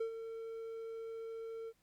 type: tone with ADSR envelope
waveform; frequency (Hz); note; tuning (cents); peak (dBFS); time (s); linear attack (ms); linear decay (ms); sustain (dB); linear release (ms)
triangle; 452.4; A4; +48; -31; 0-1.73; 8; 97; -9; 49
effects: pink hiss -75 dBFS RMS until 1.82 s + Opus 48 kbps